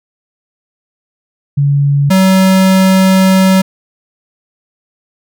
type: tone pair in turn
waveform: sine / square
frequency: 141.9 / 189.41 Hz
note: C#3 / F#3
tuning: +41 / +41 cents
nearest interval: perfect fourth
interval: 500 cents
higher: second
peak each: -7 / -6 dBFS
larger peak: second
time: 1.57-2.1 / 2.1-3.62 s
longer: second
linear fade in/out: 10 ms
effects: none